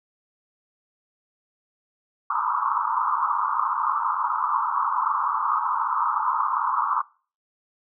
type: band-pass noise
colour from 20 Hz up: white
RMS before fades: -24 dBFS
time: 2.3-7.02 s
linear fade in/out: 5 ms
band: 890 to 1300 Hz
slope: 96 dB/octave
effects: noise-tail reverb RT60 0.4 s tail -23 dB re dry